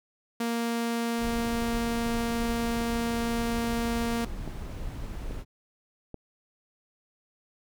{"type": "tone", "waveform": "sawtooth", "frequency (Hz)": 233.1, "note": "A#3", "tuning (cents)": 0, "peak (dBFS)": -23, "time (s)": [0.4, 4.25], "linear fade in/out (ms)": 5}
{"type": "noise", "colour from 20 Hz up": "brown", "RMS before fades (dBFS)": -36, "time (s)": [1.18, 5.45], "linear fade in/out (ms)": 50}
{"type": "click train", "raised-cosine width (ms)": 2, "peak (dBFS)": -25, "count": 5, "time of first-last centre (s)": [2.81, 6.143], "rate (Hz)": 1.2}
{"effects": []}